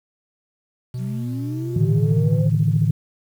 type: tone with vibrato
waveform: triangle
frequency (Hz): 123.47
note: B2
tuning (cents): 0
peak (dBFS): -23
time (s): 0.94-2.39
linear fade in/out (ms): 5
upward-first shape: sine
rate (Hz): 1.8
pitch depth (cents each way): 69
type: linear sweep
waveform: sine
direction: up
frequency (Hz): 174.61 to 531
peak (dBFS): -27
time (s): 0.97-2.5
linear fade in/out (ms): 50
type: chord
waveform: sine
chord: A suspended fourth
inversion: none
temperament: equal with one note detuned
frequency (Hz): 110 / 146.83 / 160.86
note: A2 / D3 / E3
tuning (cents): 0 / 0 / -42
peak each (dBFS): -19 / -19 / -19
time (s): 1.76-2.91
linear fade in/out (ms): 5
effects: tanh soft clip ceiling -6 dBFS + 8-bit